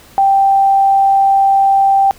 sine tone, 784 Hz, G5, in tune, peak -7 dBFS, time 0.18-2.11 s, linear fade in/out 0 ms, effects pink hiss -42 dBFS RMS until 2.18 s

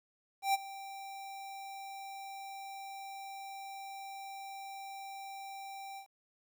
square tone with ADSR envelope, 784 Hz, G5, in tune, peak -26 dBFS, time 0.42-6.07 s, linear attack 120 ms, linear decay 25 ms, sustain -18 dB, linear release 94 ms, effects 11-bit

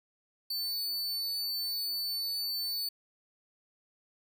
45% pulse tone, 4501 Hz, C#8, 26 cents sharp, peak -31 dBFS, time 0.5-2.89 s, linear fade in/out 5 ms, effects 10-bit

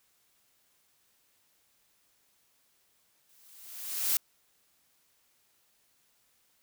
blue noise with exponential growth, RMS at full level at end -25 dBFS, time 3.29-4.17 s, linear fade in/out 2 ms, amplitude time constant 190 ms, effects white hiss -70 dBFS RMS until 6.62 s

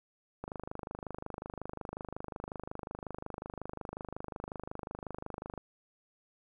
click train, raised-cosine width 1 ms, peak -25 dBFS, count 132, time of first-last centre 0.44-5.577 s, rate 25.5 Hz, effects 11-bit

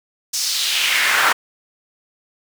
brown noise with high-pass filter sweep, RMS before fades -18 dBFS, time 0.33-1.33 s, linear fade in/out 10 ms, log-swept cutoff 6100 to 1200 Hz, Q 2.3, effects none

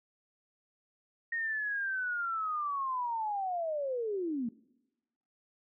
sine linear sweep, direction down, 1864.7 to 220 Hz, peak -31 dBFS, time 1.32-4.49 s, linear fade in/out 5 ms, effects noise-tail reverb RT60 1.0 s tail -23 dB re dry

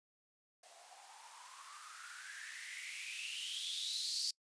violet noise with band-pass filter sweep, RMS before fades -45 dBFS, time 0.63-4.31 s, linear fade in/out 5 ms, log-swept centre 640 to 4800 Hz, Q 7.9, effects noise-tail reverb RT60 0.1 s tail -26 dB re dry + resampled to 22050 Hz

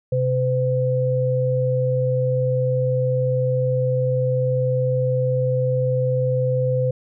sine tone pair together, 129.55 / 509 Hz, C3 / C5, -17 / -48 cents, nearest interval 2 octaves, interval 2369 cents, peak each -20 dBFS, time 0.12-6.91 s, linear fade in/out 5 ms, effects none

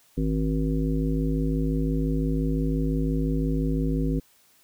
harmonic tone, 52.9 Hz, G#1, 33 cents sharp, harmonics 1 / 3 / 5 / 7 / 9, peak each -26 / -27 / -27 / -35 / -36 dBFS, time 0.17-4.2 s, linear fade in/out 10 ms, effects white hiss -60 dBFS RMS until 4.63 s

